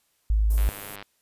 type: tone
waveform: sine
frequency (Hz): 53.1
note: G#1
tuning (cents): +39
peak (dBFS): -18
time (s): 0.3-0.69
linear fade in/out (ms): 0
type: band-stop noise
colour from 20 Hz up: white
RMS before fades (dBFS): -37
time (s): 0.5-0.96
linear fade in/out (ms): 5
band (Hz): 550 to 13000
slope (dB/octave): 12
type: click train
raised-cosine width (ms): 0.3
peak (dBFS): -23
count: 46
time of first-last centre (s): 0.58-1.026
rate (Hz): 101
effects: white hiss -69 dBFS RMS until 1.21 s + resampled to 32000 Hz

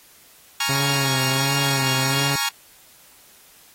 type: chord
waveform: 10% pulse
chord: Bb minor seventh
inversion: third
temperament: equal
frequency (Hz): 830.6 / 932.3 / 1108.7 / 1396.9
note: Ab5 / Bb5 / Db6 / F6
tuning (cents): 0 / 0 / 0 / 0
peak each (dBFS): -18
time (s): 0.6-2.49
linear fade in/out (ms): 5
type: tone with vibrato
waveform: sawtooth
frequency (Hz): 136.2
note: C#3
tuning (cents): -30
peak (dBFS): -18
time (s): 0.69-2.36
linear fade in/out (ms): 5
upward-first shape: sine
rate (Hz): 1.4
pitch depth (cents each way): 60
effects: white hiss -51 dBFS RMS until 3.74 s + AAC 48 kbps

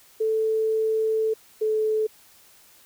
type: tone pair in turn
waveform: sine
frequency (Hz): 440 / 433.9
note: A4 / A4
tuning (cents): 0 / -24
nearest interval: unison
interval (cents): 24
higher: first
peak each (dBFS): -20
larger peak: neither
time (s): 0.2-1.34 / 1.61-2.07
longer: first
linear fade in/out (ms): 10
effects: white hiss -54 dBFS RMS until 2.85 s

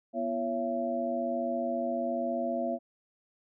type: tone cluster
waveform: sine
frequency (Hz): 243.3 / 337.9 / 553 / 674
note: B3 / E4 / C#5 / E5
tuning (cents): -26 / +43 / -4 / +38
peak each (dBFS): -34 / -39 / -36 / -31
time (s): 0.13-2.79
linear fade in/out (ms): 50
effects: none

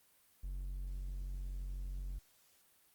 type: tone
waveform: triangle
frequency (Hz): 46.08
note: F#1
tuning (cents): -6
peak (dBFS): -37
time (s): 0.43-2.19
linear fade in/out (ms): 10
effects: white hiss -69 dBFS RMS until 2.94 s + Opus 32 kbps

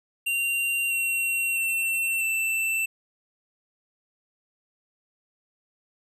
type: tone with pitch steps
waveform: square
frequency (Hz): 2768 / 2735 / 2702 / 2669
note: F7 / F7 / E7 / E7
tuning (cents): -16 / -37 / +42 / +21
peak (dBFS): -24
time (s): 0.26-2.86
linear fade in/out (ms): 10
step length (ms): 650
effects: none

